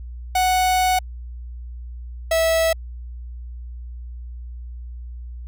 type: tone pair in turn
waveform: 45% pulse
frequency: 740 / 652.4 Hz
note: F#5 / E5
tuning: 0 / -18 cents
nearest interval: major second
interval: 218 cents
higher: first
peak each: -16 dBFS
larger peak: neither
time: 0.35-0.99 / 2.31-2.73 s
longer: first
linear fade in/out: 5 ms
effects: added 60 Hz sine -31 dBFS peak until 5.47 s